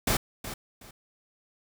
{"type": "noise with echo", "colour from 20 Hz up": "pink", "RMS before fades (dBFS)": -25, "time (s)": [0.07, 0.17], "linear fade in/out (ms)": 5, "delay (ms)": 370, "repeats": 2, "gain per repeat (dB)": -12, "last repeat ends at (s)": 0.91, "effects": []}